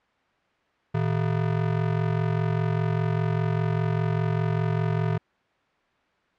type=ring-modulated tone; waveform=square; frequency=136.2 Hz; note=C#3; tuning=30 cents flat; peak=-20 dBFS; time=0.94-5.18 s; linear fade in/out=10 ms; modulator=22.5 Hz; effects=white hiss -65 dBFS RMS until 6.38 s + low-pass 2000 Hz 12 dB/octave